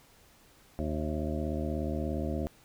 harmonic tone with a mistuned harmonic, 76.8 Hz, D#2, 22 cents flat, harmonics 1 / 2 / 3 / 4 / 5 / 7 / 8 / 9, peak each -34 / -39 / -36 / -38 / -41 / -40 / -45 / -42 dBFS, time 0.79-2.47 s, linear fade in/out 0 ms, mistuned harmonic 9, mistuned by -53 cents, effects pink hiss -60 dBFS RMS until 2.64 s

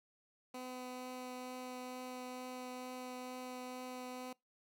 15% pulse tone with vibrato, 252.7 Hz, B3, 40 cents sharp, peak -38 dBFS, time 0.54-4.33 s, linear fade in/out 5 ms, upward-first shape triangle, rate 2.2 Hz, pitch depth 8 cents each way, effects noise-tail reverb RT60 0.2 s tail -24 dB re dry

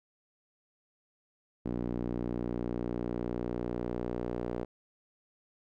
sawtooth tone with band-pass filter sweep, 59.9 Hz, A#1, 48 cents sharp, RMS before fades -35 dBFS, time 1.65-4.65 s, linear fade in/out 10 ms, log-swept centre 280 to 420 Hz, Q 1.5, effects none

